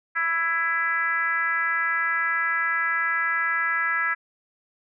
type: tone with frequency modulation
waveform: sine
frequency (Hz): 1661.2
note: G#6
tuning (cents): 0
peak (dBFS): -21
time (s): 0.15-4.15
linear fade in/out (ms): 20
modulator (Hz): 336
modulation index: 1.2
effects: none